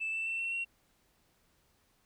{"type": "tone with pitch steps", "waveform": "sine", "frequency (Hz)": [2637, 2661, 2686, 2711, 2736], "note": ["E7", "E7", "E7", "E7", "F7"], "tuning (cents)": [0, 16, 32, 48, -36], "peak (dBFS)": -31, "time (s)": [0, 0.65], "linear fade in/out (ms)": 20, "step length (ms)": 130, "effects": ["tanh soft clip ceiling -29 dBFS", "pink hiss -71 dBFS RMS until 2.05 s"]}